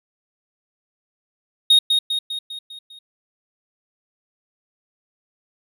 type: tone with echo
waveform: triangle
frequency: 3729 Hz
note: A#7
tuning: in tune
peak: -8 dBFS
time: 1.7-1.79 s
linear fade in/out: 5 ms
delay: 200 ms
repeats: 6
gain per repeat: -5 dB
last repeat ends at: 2.99 s
effects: none